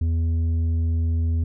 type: tone with tanh clipping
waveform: sine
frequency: 82.41 Hz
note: E2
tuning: in tune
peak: -20 dBFS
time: 0.01-1.44 s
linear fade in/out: 5 ms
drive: 6 dB
effects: none